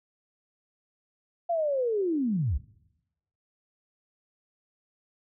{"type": "linear sweep", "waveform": "sine", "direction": "down", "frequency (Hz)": [698.5, 53.6], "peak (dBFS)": -24, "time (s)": [1.49, 2.58], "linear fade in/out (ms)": 10, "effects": ["noise-tail reverb RT60 0.9 s tail -21 dB re dry"]}